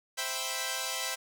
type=chord; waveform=5% pulse; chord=C major seventh; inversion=none; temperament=equal; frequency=523.3 / 659.3 / 784 / 987.8 Hz; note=C5 / E5 / G5 / B5; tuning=0 / 0 / 0 / 0 cents; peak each=-26 dBFS; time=0.17-1.16 s; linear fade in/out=20 ms; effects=none